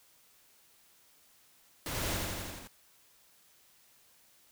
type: noise with echo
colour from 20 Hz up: pink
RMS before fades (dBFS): -37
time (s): 1.86-2.17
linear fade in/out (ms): 2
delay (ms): 84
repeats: 6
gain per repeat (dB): -2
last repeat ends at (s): 2.674
effects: white hiss -64 dBFS RMS until 4.51 s